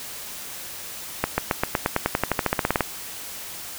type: accelerating click train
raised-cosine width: 0.5 ms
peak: -4 dBFS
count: 19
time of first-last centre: 1.24-2.807 s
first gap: 140 ms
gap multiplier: 0.94
effects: white hiss -36 dBFS RMS until 3.78 s